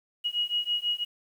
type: beating tone pair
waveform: sine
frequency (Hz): 2894 / 2900.1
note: F#7 / F#7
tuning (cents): -39 / -35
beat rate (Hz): 6.1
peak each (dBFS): -29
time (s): 0.24-1.05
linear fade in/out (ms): 20
effects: 9-bit